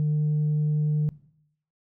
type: tone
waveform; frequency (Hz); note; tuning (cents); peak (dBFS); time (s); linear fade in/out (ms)
sine; 150.9; D3; +47; -19; 0-1.09; 0
effects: noise-tail reverb RT60 0.7 s tail -19 dB re dry + tanh soft clip ceiling -19 dBFS